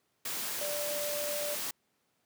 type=tone in noise; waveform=sine; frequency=587.3 Hz; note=D5; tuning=in tune; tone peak=-35 dBFS; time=0.61-1.55 s; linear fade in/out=5 ms; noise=white; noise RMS=-36 dBFS; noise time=0.25-1.71 s; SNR=-2 dB; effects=pink hiss -75 dBFS RMS until 2.25 s + high-pass 150 Hz 12 dB/octave